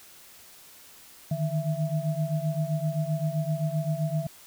sine tone cluster, 150.9 / 158.6 / 664 Hz, D3 / D#3 / E5, +47 / +33 / +12 cents, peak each -28 / -29 / -34 dBFS, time 1.31-4.27 s, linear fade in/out 5 ms, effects white hiss -51 dBFS RMS until 4.46 s

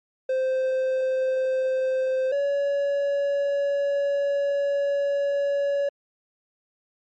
triangle tone pair in turn, 521 / 564.7 Hz, C5 / C#5, -7 / +32 cents, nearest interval minor second, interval 139 cents, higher second, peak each -19 dBFS, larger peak neither, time 0.29-2.32 / 2.32-5.89 s, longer second, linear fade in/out 5 ms, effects MP3 32 kbps

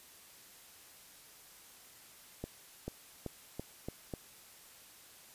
accelerating click train, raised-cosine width 2 ms, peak -25 dBFS, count 6, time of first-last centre 2.44-4.138 s, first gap 440 ms, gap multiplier 0.87, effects white hiss -57 dBFS RMS until 5.34 s + resampled to 32000 Hz

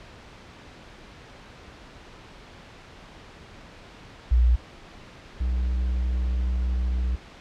sine / triangle tone pair in turn, 60.1 / 61.93 Hz, B1 / B1, -46 / +5 cents, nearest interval minor second, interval 51 cents, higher second, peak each -15 / -20 dBFS, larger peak first, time 4.31-4.56 / 5.4-7.16 s, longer second, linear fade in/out 10 ms, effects pink hiss -46 dBFS RMS until 7.4 s + low-pass 4000 Hz 12 dB/octave

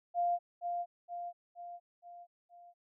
sine tone with echo, 698.5 Hz, F5, in tune, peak -28 dBFS, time 0.14-0.39 s, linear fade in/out 50 ms, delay 470 ms, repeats 5, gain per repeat -5 dB, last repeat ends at 2.74 s, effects none

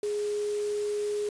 sine tone in noise, 415.3 Hz, G#4, in tune, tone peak -27 dBFS, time 0.03-1.29 s, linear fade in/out 2 ms, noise white, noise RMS -44 dBFS, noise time 0.03-1.29 s, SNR +14 dB, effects resampled to 22050 Hz

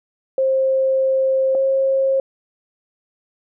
sine tone pair in turn, 530 / 536.8 Hz, C5 / C5, +22 / +44 cents, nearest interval unison, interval 22 cents, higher second, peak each -14 dBFS, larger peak neither, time 0.38-1.55 / 1.55-2.2 s, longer first, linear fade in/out 2 ms, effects none

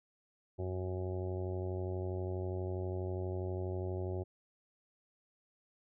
harmonic tone, 92.3 Hz, F#2, 4 cents flat, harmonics 1 / 2 / 3 / 4 / 5 / 6 / 7 / 8 / 9, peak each -37 / -49 / -51 / -40 / -51 / -48 / -49 / -55 / -55 dBFS, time 0.58-4.24 s, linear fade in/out 20 ms, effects none

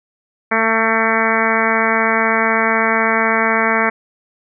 harmonic tone, 224 Hz, A3, 31 cents sharp, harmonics 1 / 2 / 3 / 4 / 5 / 6 / 7 / 8 / 9 / 10, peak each -22 / -22 / -22 / -22 / -22 / -22 / -22 / -22 / -22 / -22 dBFS, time 0.51-3.9 s, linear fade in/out 10 ms, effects none

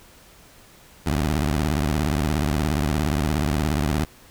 15% pulse tone with vibrato, 74.6 Hz, D2, 28 cents sharp, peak -14 dBFS, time 1.06-4.05 s, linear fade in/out 5 ms, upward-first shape sine, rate 17 Hz, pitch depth 230 cents each way, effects pink hiss -50 dBFS RMS until 4.3 s

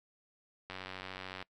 click train, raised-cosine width 0.3 ms, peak -26 dBFS, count 69, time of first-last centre 0.7-1.426 s, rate 93.7 Hz, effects noise-tail reverb RT60 0.1 s tail -24 dB re dry

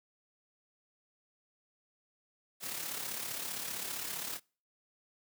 white noise with amplitude modulation, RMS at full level -37 dBFS, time 2.6-4.4 s, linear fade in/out 50 ms, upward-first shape sine, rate 35.3 Hz, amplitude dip 50%, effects noise-tail reverb RT60 0.4 s tail -26 dB re dry + high-pass 100 Hz 12 dB/octave

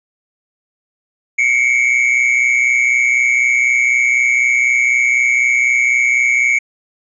triangle tone pair together, 2171 / 2295 Hz, C#7 / D7, -37 / -40 cents, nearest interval minor second, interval 97 cents, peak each -12 dBFS, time 1.38-6.59 s, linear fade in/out 10 ms, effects resampled to 22050 Hz

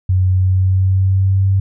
sine tone with pitch glide, 92.7 to 96.75 Hz, F#2 to G2, +4 to -22 cents, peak -10 dBFS, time 0.09-1.6 s, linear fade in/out 5 ms, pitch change +74 cents, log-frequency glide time 0.29-1.47 s, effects none

